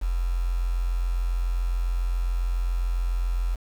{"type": "tone with quantisation", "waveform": "sine", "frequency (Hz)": 43.63, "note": "F1", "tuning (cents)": -1, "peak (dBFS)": -22, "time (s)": [0.01, 3.56], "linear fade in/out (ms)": 20, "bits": 7, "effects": []}